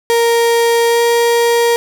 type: tone with pitch glide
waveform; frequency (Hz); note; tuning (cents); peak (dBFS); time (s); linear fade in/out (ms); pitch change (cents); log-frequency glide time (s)
35% pulse; 466.2 to 469.7; A#4 to A#4; 0 to +13; -8; 0.1-1.76; 0; +13; 0.87-1.01
effects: none